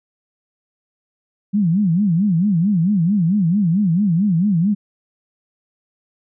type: tone with vibrato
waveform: sine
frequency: 185 Hz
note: F#3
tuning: in tune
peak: -13 dBFS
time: 1.53-4.75 s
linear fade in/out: 20 ms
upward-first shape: sine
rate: 4.5 Hz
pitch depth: 240 cents each way
effects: none